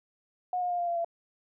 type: tone with pitch steps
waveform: sine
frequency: 725 / 715.4 / 706 / 696.7 / 687.5 / 678.4 Hz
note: F#5 / F5 / F5 / F5 / F5 / E5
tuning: -35 / +41 / +19 / -4 / -27 / +50 cents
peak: -27 dBFS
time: 0.53-1.046 s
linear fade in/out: 2 ms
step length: 86 ms
effects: none